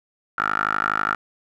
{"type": "tone with band-pass filter", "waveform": "10% pulse", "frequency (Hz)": 52.2, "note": "G#1", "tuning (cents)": 10, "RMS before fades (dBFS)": -23, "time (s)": [0.38, 1.15], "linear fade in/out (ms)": 5, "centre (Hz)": 1400, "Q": 8.1, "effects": []}